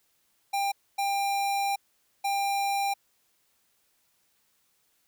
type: tone bursts at uneven times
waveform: square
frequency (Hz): 796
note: G5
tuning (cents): +26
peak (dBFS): -26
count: 3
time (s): 0.53-0.72 / 0.98-1.76 / 2.24-2.94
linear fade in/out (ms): 10
effects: white hiss -70 dBFS RMS until 5.07 s